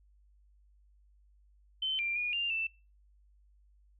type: tone with pitch steps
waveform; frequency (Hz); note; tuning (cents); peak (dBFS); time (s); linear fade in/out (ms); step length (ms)
sine; 3074 / 2374 / 2441 / 2794 / 2660; G7 / D7 / D#7 / F7 / E7; -35 / +18 / -34 / 0 / +15; -30; 1.82-2.67; 5; 170
effects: noise-tail reverb RT60 0.3 s tail -23 dB re dry + added 50 Hz sine -61 dBFS peak until 3.99 s